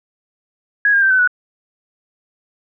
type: tone with pitch steps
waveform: sine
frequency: 1661.2 / 1612 / 1564.3 / 1518.1 / 1473.1 Hz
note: G#6 / G6 / G6 / F#6 / F#6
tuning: 0 / +48 / -4 / +44 / -8 cents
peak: -10 dBFS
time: 0.85-1.275 s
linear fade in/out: 2 ms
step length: 85 ms
effects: none